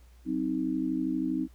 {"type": "chord", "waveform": "sine", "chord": "C diminished", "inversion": "second", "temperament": "just", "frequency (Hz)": [188.37, 261.6, 314], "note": ["Gb3", "C4", "Eb4"], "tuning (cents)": [31, 0, 16], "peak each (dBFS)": [-36, -30, -30], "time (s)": [0.25, 1.48], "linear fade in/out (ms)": 50, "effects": ["added 60 Hz sine -52 dBFS peak until 1.54 s", "pink hiss -65 dBFS RMS until 1.54 s"]}